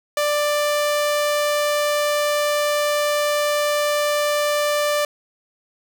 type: tone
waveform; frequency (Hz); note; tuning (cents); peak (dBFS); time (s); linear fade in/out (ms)
sawtooth; 590; D5; +8; -14; 0.17-5.05; 2
effects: none